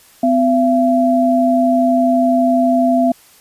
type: tone pair together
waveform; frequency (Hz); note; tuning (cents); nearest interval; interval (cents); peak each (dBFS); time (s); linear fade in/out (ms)
sine; 254 / 678; B3 / E5; +49 / +49; octave + perfect fourth; 1700; -13; 0.23-3.12; 5
effects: white hiss -47 dBFS RMS until 3.4 s + resampled to 32000 Hz